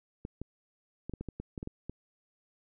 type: clicks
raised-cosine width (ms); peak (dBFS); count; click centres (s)
3; -25; 11; 0.251 / 0.416 / 1.096 / 1.137 / 1.21 / 1.287 / 1.4 / 1.578 / 1.629 / 1.674 / 1.896
effects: none